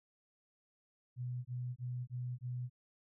sine tone bursts, 124 Hz, B2, 7 cents sharp, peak -37 dBFS, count 5, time 1.16-2.698 s, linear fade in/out 50 ms, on 290 ms, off 22 ms, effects none

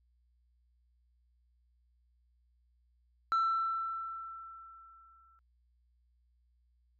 sine tone with exponential decay, 1337 Hz, E6, 24 cents sharp, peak -23 dBFS, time 3.32-5.39 s, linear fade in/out 0 ms, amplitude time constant 450 ms, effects tanh soft clip ceiling -25 dBFS + added 60 Hz sine -68 dBFS peak until 6.99 s

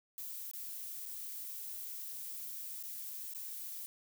violet noise with dropouts, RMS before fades -44 dBFS, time 0.18-3.86 s, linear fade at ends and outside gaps 0 ms, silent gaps 0.513-0.535 / 1.055-1.061 / 2.827-2.836 / 3.336-3.348 s, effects none

